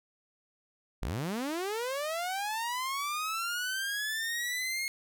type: linear sweep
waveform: sawtooth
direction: up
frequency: 37.12 to 2166 Hz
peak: -28 dBFS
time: 1.02-4.88 s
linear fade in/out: 0 ms
effects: none